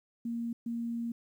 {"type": "tone bursts at uneven times", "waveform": "sine", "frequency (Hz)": 233.5, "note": "A#3", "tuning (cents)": 3, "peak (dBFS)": -32, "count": 2, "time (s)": [[0.25, 0.53], [0.66, 1.12]], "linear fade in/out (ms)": 5, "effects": ["11-bit"]}